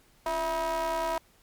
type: ring-modulated tone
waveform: square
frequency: 155.56 Hz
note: D#3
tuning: in tune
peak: -25 dBFS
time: 0.26-1.18 s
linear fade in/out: 2 ms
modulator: 813 Hz
effects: pink hiss -62 dBFS RMS until 1.42 s + MP3 96 kbps